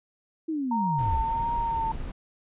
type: linear sweep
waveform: sine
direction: down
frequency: 329.6 to 39.36 Hz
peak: -26 dBFS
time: 0.48-1.24 s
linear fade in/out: 10 ms
type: tone with vibrato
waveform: sine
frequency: 918 Hz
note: A#5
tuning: 27 cents flat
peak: -25 dBFS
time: 0.71-1.92 s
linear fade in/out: 5 ms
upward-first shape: triangle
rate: 1.5 Hz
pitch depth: 37 cents each way
type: noise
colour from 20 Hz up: brown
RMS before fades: -34 dBFS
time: 0.98-2.12 s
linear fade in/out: 10 ms
effects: resampled to 8000 Hz